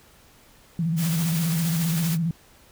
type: tone with vibrato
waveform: sine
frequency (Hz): 164.81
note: E3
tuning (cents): 0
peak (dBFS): -21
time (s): 0.79-2.31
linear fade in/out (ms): 2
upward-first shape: square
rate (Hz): 15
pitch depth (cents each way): 68
type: noise with tremolo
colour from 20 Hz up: white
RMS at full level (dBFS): -31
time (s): 0.96-2.18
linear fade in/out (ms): 50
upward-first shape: sine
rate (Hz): 13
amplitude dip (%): 25
effects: pink hiss -54 dBFS RMS until 2.71 s